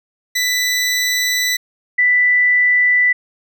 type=tone pair in turn; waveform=20% pulse / sine; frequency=1980 / 1980 Hz; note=B6 / B6; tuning=+4 / +4 cents; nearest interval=unison; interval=0 cents; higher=neither; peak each=-10 dBFS; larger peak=neither; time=0.35-1.57 / 1.98-3.13 s; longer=first; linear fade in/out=10 ms; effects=none